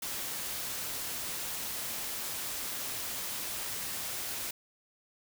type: noise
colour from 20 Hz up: white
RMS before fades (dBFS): -37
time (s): 0.02-4.51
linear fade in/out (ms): 5
effects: none